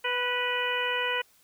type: harmonic tone with a mistuned harmonic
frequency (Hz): 493.9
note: B4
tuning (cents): 0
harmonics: 1 / 2 / 3 / 4 / 5 / 6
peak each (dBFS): -33 / -33 / -33 / -33 / -33 / -33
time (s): 0.04-1.22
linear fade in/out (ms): 10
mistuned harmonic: 4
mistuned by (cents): -23
effects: white hiss -62 dBFS RMS until 1.43 s